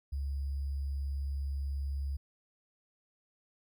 sine tone with sample-and-hold, 69.3 Hz, C#2, in tune, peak -32 dBFS, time 0.12-2.17 s, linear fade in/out 10 ms, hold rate 4900 Hz, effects none

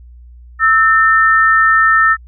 sine tone pair together, 1311.4 / 1800 Hz, E6 / A6, -9 / +39 cents, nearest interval perfect fourth, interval 548 cents, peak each -10 dBFS, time 0.59-2.17 s, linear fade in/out 50 ms, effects added 60 Hz sine -35 dBFS peak until 2.27 s

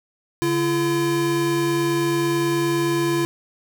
square tone pair together, 143.1 / 339.9 Hz, D3 / F4, -45 / -47 cents, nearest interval octave + minor third, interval 1498 cents, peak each -27 / -20 dBFS, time 0.42-3.25 s, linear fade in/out 0 ms, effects none

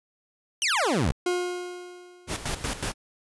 20% pulse exponential sweep, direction down, 3136 to 55 Hz, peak -17 dBFS, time 0.62-1.12 s, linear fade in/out 0 ms
40% pulse tone with exponential decay, 357.5 Hz, F4, 41 cents sharp, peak -21 dBFS, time 1.26-2.6 s, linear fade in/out 5 ms, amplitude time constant 290 ms
pink noise with tremolo, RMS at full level -29 dBFS, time 2.27-2.94 s, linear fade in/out 50 ms, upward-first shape square, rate 5.4 Hz, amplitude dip 70%
effects resampled to 24000 Hz

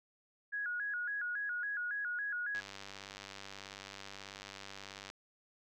sine tone with vibrato, 1553 Hz, G6, 17 cents flat, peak -35 dBFS, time 0.52-2.61 s, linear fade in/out 20 ms, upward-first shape square, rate 3.6 Hz, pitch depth 120 cents each way
click train, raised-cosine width 0.2 ms, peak -29 dBFS, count 252, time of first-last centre 2.55-5.101 s, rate 98.4 Hz
effects none

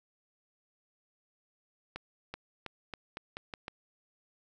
accelerating click train, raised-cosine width 0.3 ms, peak -23 dBFS, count 8, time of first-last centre 1.96-3.681 s, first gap 380 ms, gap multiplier 0.85, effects none

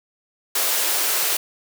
white high-pass noise, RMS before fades -21 dBFS, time 0.55-1.37 s, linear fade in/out 5 ms, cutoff 330 Hz, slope 24 dB/octave, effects none

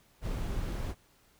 brown noise, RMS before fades -34 dBFS, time 0.21-0.95 s, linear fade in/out 50 ms, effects pink hiss -65 dBFS RMS until 1.39 s

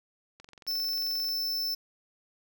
click train, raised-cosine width 0.2 ms, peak -32 dBFS, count 21, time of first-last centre 0.4-1.289 s, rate 22.5 Hz
square tone, 5300 Hz, E8, 9 cents sharp, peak -29 dBFS, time 0.67-1.75 s, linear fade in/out 10 ms
effects none

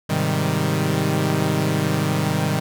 sawtooth chord, Ab major seventh, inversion none, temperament equal, 103.83 / 130.81 / 155.56 / 196 Hz, Ab2 / C3 / Eb3 / G3, 0 / 0 / 0 / 0 cents, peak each -23 / -21 / -18 / -21 dBFS, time 0.09-2.6 s, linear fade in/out 10 ms, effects none

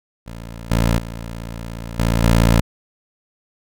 15% pulse tone with level steps, 57 Hz, A#1, 38 cents flat, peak -25 / -8 / -22 / -9 / -5 dBFS, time 0.26-2.61 s, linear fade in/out 10 ms, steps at 0.71 / 0.98 / 1.99 / 2.24 s, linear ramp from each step 2 ms, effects none

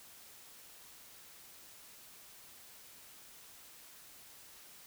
silence, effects white hiss -56 dBFS RMS until 4.86 s

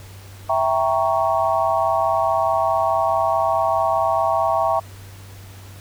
sine chord, E diminished seventh, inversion none, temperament equal, 659.3 / 784 / 932.3 / 1108.7 Hz, E5 / G5 / Bb5 / Db6, 0 / 0 / 0 / 0 cents, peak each -20 / -22 / -23 / -23 dBFS, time 0.49-4.8 s, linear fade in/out 10 ms, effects added 97 Hz sine -38 dBFS peak until 5.8 s + pink hiss -45 dBFS RMS until 5.8 s

